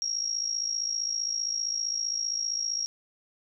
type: tone with amplitude modulation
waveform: sine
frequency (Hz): 5600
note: F8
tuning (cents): +4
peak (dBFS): -24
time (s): 0.02-2.86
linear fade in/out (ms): 0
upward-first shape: sine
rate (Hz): 55.3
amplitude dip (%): 75
effects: none